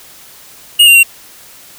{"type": "tone with pitch steps", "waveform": "square", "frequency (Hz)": [2861, 2777, 2749], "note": ["F7", "F7", "F7"], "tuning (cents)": [41, -10, -28], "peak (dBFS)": -3, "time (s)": [0.79, 1.033], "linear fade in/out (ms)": 10, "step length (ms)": 81, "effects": ["white hiss -38 dBFS RMS until 1.78 s"]}